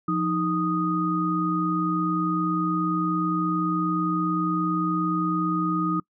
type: tone cluster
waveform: sine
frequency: 175.2 / 312.5 / 1242 Hz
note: F3 / D#4 / D#6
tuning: +6 / +8 / -3 cents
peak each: -26 dBFS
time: 0.08-6 s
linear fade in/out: 5 ms
effects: noise-tail reverb RT60 0.1 s tail -25 dB re dry